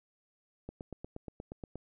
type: click train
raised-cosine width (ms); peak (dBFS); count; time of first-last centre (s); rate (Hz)
2; -28; 10; 0.69-1.756; 8.44
effects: none